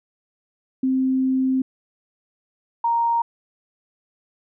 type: tone pair in turn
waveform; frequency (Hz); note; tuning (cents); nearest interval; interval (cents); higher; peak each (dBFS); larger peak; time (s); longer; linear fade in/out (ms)
sine; 261.6 / 932.2; C4 / A#5; 0 / 0; octave + minor seventh; 2200; second; -17; neither; 0.83-1.62 / 2.84-3.22; first; 5
effects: none